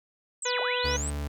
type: linear two-way sweep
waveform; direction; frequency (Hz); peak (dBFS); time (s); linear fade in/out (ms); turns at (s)
sine; down then up; 8372 to 415.3 to 8372; -32; 0.42-1.1; 2; 0.6
type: harmonic tone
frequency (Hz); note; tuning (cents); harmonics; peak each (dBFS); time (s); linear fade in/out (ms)
493.9; B4; 0; 1 / 2 / 3 / 4 / 5 / 6 / 7 / 8; -30 / -33 / -35 / -36 / -37 / -38 / -38 / -39; 0.45-0.97; 10
type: tone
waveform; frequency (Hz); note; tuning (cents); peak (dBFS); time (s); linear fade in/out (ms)
40% pulse; 72.8; D2; -15; -29; 0.84-1.28; 10
effects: none